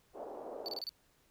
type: band-pass noise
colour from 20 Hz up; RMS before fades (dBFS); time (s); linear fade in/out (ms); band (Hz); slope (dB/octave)
pink; -45; 0.13-0.82; 50; 380 to 760; 24
type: tone bursts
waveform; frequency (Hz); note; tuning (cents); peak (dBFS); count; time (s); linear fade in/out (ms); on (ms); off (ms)
triangle; 4496; C#8; +24; -36; 5; 0.66-0.892; 0; 24; 28
effects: pink hiss -70 dBFS RMS until 1.3 s